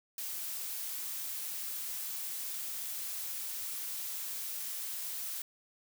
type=noise; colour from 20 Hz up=blue; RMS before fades=-39 dBFS; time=0.18-5.42 s; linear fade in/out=2 ms; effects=none